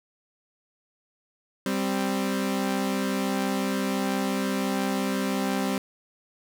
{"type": "tone pair together", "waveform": "sawtooth", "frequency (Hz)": [196.07, 261.9], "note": ["G3", "C4"], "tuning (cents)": [1, 2], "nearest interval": "perfect fourth", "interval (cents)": 501, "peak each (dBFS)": [-23, -24], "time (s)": [1.66, 5.78], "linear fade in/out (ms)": 2, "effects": []}